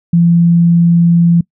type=tone; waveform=sine; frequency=170.3 Hz; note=F3; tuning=43 cents flat; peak=-5 dBFS; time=0.13-1.41 s; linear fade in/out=5 ms; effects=noise-tail reverb RT60 0.1 s tail -24 dB re dry